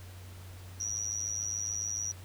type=tone with amplitude modulation; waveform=sine; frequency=5790 Hz; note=F#8; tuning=38 cents flat; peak=-28 dBFS; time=0.8-2.12 s; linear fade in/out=5 ms; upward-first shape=sine; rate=107 Hz; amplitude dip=95%; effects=added 92 Hz sine -45 dBFS peak until 2.24 s + pink hiss -54 dBFS RMS until 2.24 s